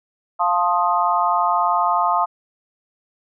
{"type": "chord", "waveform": "sine", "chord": "F dominant seventh", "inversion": "none", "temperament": "equal with one note detuned", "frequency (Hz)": [698.5, 880, 1056.8, 1244.5], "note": ["F5", "A5", "C6", "Eb6"], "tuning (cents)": [0, 0, 17, 0], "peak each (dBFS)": -21, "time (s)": [0.39, 2.26], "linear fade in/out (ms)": 20, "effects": []}